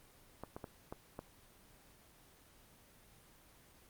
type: clicks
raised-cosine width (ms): 1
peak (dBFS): -29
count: 5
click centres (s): 0.436 / 0.565 / 0.642 / 0.925 / 1.191
effects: pink hiss -63 dBFS RMS until 3.89 s + Opus 24 kbps